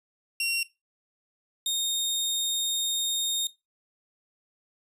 sawtooth tone pair in turn, 2744 / 3691 Hz, F7 / A#7, -31 / -18 cents, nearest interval perfect fourth, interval 513 cents, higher second, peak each -22 dBFS, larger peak neither, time 0.4-0.63 / 1.66-3.47 s, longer second, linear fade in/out 2 ms, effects noise-tail reverb RT60 0.2 s tail -17 dB re dry + resampled to 32000 Hz

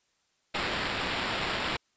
blue noise with sample-and-hold, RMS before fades -31 dBFS, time 0.54-1.77 s, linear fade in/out 10 ms, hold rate 6300 Hz, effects white hiss -72 dBFS RMS until 1.96 s + resampled to 16000 Hz

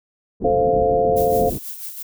white low-pass noise, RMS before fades -27 dBFS, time 0.4-1.59 s, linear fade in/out 20 ms, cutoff 370 Hz, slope 24 dB/octave
sine chord, F major, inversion first, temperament equal, 440 / 523.3 / 698.5 Hz, A4 / C5 / F5, 0 / 0 / 0 cents, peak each -19 dBFS, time 0.44-1.5 s, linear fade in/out 10 ms
violet noise with tremolo, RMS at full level -30 dBFS, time 1.16-2.03 s, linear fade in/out 10 ms, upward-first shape sine, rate 6.1 Hz, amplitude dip 55%
effects none

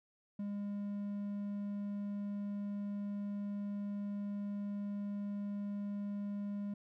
triangle tone, 203.2 Hz, G#3, 38 cents flat, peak -35 dBFS, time 0.39-6.74 s, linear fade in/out 5 ms, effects none

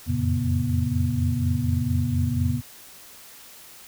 sine tone cluster, 86.4 / 90.6 / 113.9 / 136 / 241.9 Hz, F2 / F#2 / A#2 / C#3 / B3, -18 / -36 / -40 / -33 / -36 cents, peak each -27 dBFS, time 0.06-2.62 s, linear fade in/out 50 ms, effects white hiss -46 dBFS RMS until 3.87 s

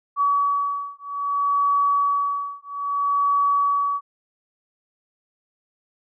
sine beating tone pair, 1136 / 1136.61 Hz, C#6 / C#6, +42 / +43 cents, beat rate 0.61 Hz, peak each -22 dBFS, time 0.16-4.01 s, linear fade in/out 50 ms, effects none

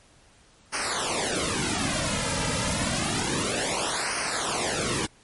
pink noise with flanger, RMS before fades -27 dBFS, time 0.72-5.07 s, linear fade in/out 20 ms, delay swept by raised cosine 0.27 to 2.77 ms, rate 0.29 Hz, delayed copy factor -0.95, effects pink hiss -57 dBFS RMS until 5.23 s + MP3 48 kbps

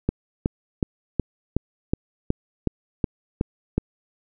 click train, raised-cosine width 3 ms, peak -7 dBFS, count 11, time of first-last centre 0.09-3.78 s, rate 2.71 Hz, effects none

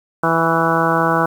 harmonic tone with a mistuned harmonic, 164.81 Hz, E3, in tune, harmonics 1 / 2 / 3 / 4 / 5 / 6 / 7 / 8 / 9, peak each -22 / -22 / -22 / -22 / -22 / -22 / -22 / -22 / -22 dBFS, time 0.23-1.26 s, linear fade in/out 5 ms, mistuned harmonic 7, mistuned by -23 cents, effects 7-bit

